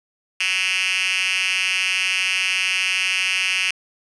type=tone with high-pass filter; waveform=5% pulse; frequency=187 Hz; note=F#3; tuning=19 cents sharp; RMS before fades=-21 dBFS; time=0.4-3.71 s; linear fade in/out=5 ms; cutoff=2700 Hz; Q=5.3; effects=resampled to 22050 Hz + 7-bit